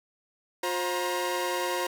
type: tone cluster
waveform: sawtooth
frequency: 356.8 / 530 / 947 Hz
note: F4 / C5 / A#5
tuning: +37 / +22 / +27 cents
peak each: -28 dBFS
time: 0.63-1.87 s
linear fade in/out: 5 ms
effects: none